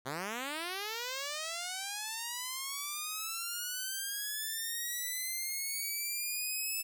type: linear sweep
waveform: 5% pulse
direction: up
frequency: 123.47 to 2626 Hz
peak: -25 dBFS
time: 0.05-6.83 s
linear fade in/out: 20 ms
effects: none